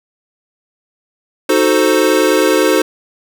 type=chord; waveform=square; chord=D# diminished seventh; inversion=none; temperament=equal; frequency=311.1 / 370 / 440 / 523.3 Hz; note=D#4 / F#4 / A4 / C5; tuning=0 / 0 / 0 / 0 cents; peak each=-16 dBFS; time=1.49-2.82 s; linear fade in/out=5 ms; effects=none